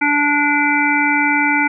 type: harmonic tone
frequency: 291.4 Hz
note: D4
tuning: 13 cents flat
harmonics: 1 / 3 / 5 / 7 / 8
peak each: -19 / -19 / -19 / -19 / -19 dBFS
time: 0.01-1.68 s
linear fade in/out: 10 ms
effects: none